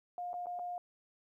sine tone with dropouts, 710 Hz, F5, 28 cents sharp, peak -37 dBFS, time 0.18-0.78 s, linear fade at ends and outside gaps 1 ms, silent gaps 0.332-0.34 / 0.459-0.468 / 0.59-0.594 s, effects 13-bit

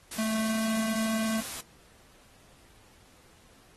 white noise, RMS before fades -38 dBFS, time 0.11-1.61 s, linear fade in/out 5 ms
square tone with pitch glide, 220 to 221.3 Hz, A3 to A3, 0 to +10 cents, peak -28 dBFS, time 0.18-1.41 s, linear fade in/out 10 ms, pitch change +10 cents, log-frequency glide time 0.36-0.61 s
effects pink hiss -59 dBFS RMS until 3.76 s + AAC 32 kbps

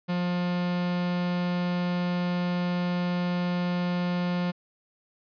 45% pulse tone, 177.1 Hz, F3, 24 cents sharp, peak -25 dBFS, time 0.08-4.52 s, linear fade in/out 20 ms, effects resampled to 11025 Hz

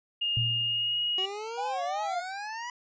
sine tone with pitch glide, 2836 to 2887 Hz, F7 to F#7, +26 to -43 cents, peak -26 dBFS, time 0.21-1.26 s, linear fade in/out 10 ms, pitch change +31 cents, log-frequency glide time 0.63-1 s
sine tone with exponential decay, 117.5 Hz, A#2, 14 cents sharp, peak -25 dBFS, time 0.37-1.11 s, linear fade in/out 0 ms, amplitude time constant 160 ms
25% pulse exponential sweep, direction up, 370 to 987.8 Hz, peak -31 dBFS, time 1.18-2.7 s, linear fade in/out 2 ms
triangle tone with vibrato, 766 Hz, G5, 40 cents flat, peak -28 dBFS, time 1.57-2.22 s, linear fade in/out 20 ms, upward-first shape triangle, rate 2.8 Hz, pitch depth 190 cents each way
effects resampled to 16000 Hz

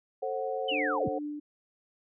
sine chord, F# diminished, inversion first, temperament just, 444 / 532.8 / 740 Hz, A4 / C5 / F#5, +16 / +31 / 0 cents, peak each -35 / -33 / -35 dBFS, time 0.22-1.19 s, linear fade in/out 10 ms
sine linear sweep, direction down, 3101 to 36.71 Hz, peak -29 dBFS, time 0.68-1.09 s, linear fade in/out 10 ms
sine tone with tremolo, 296 Hz, D4, 14 cents sharp, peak -32 dBFS, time 0.71-1.4 s, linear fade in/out 10 ms, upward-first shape triangle, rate 2.3 Hz, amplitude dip 65%
effects none

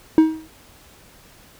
triangle tone with exponential decay, 316.9 Hz, D#4, 32 cents sharp, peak -4 dBFS, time 0.18-0.48 s, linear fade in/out 1 ms, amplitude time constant 64 ms, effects pink hiss -49 dBFS RMS until 1.59 s

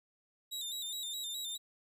sawtooth tone with vibrato, 3729 Hz, A#7, in tune, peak -35 dBFS, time 0.51-1.58 s, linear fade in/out 20 ms, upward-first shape square, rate 4.8 Hz, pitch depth 59 cents each way, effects none

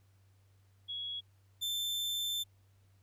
sine / 40% pulse tone pair in turn, 3340 / 3547 Hz, G#7 / A7, +9 / +13 cents, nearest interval minor second, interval 104 cents, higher second, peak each -37 / -32 dBFS, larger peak second, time 0.88-1.21 / 1.61-2.44 s, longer second, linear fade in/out 20 ms, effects added 97 Hz sine -63 dBFS peak until 3.02 s + pink hiss -75 dBFS RMS until 3.02 s

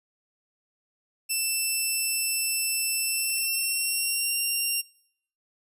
5% pulse tone with pitch glide, 2661 to 2769 Hz, E7 to F7, +16 to -15 cents, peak -16 dBFS, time 1.29-4.82 s, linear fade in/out 20 ms, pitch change +69 cents, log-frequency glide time 3-4.38 s, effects noise-tail reverb RT60 0.7 s tail -24 dB re dry + resampled to 32000 Hz

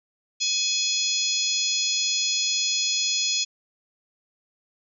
harmonic tone, 842 Hz, G#5, 24 cents sharp, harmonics 3 / 4 / 5 / 6 / 7 / 8, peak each -32 / -28 / -28 / -28 / -33 / -28 dBFS, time 0.4-3.45 s, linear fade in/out 20 ms, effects none

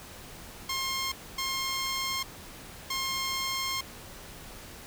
10% pulse tone bursts at uneven times, 1067 Hz, C6, 34 cents sharp, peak -21 dBFS, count 3, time 0.69-1.12 / 1.38-2.23 / 2.9-3.81 s, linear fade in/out 5 ms, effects pink hiss -46 dBFS RMS until 4.86 s

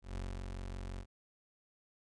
30% pulse tone with ADSR envelope, 45.77 Hz, F#1, 18 cents flat, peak -35 dBFS, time 0.02-1.06 s, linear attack 140 ms, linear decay 240 ms, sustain -3 dB, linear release 68 ms, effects resampled to 22050 Hz

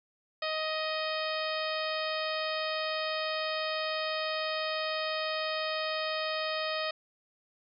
harmonic tone, 626 Hz, D#5, 10 cents sharp, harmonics 1 / 2 / 3 / 4 / 5 / 6 / 7 / 8, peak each -34 / -37 / -39 / -40 / -41 / -42 / -42 / -43 dBFS, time 0.42-6.91 s, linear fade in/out 5 ms, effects none

